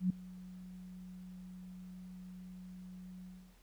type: tone with ADSR envelope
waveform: sine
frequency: 183.2 Hz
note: F#3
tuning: 17 cents flat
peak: -26 dBFS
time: 0-3.57 s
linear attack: 100 ms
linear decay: 5 ms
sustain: -21 dB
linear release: 320 ms
effects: added 41 Hz sine -62 dBFS peak until 3.62 s + pink hiss -68 dBFS RMS until 3.62 s